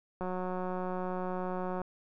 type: click train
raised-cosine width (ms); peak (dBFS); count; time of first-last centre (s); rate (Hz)
1; -23; 295; 0.21-1.817; 183
effects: none